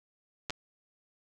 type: clicks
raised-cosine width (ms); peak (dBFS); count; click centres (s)
0.2; -17; 2; 0.498 / 0.505
effects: none